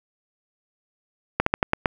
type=slowing click train; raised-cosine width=0.5 ms; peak=-3 dBFS; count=6; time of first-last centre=1.4-1.858 s; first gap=64 ms; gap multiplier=1.18; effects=7-bit